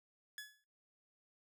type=tone with exponential decay; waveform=sawtooth; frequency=1700 Hz; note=G#6; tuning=40 cents sharp; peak=-38 dBFS; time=0.38-0.64 s; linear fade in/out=1 ms; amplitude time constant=56 ms; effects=noise-tail reverb RT60 0.2 s tail -18 dB re dry